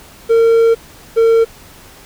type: tone pair in turn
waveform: triangle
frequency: 457.5 / 455.3 Hz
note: A#4 / A#4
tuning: -32 / -41 cents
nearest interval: unison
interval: 9 cents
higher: first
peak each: -5 dBFS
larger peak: neither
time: 0.29-0.75 / 1.16-1.45 s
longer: first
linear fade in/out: 20 ms
effects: pink hiss -40 dBFS RMS until 2.05 s